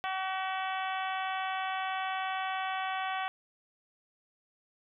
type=harmonic tone; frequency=379.1 Hz; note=F#4; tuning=42 cents sharp; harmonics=2 / 3 / 4 / 5 / 6 / 7 / 8 / 9; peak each=-34 / -38 / -40 / -42 / -44 / -45 / -46 / -47 dBFS; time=0.04-3.28 s; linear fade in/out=0 ms; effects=none